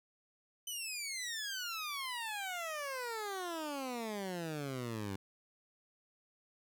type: exponential sweep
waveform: 15% pulse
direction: down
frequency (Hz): 3050 to 94.9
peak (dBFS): -32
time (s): 0.67-5.16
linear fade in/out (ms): 5
effects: none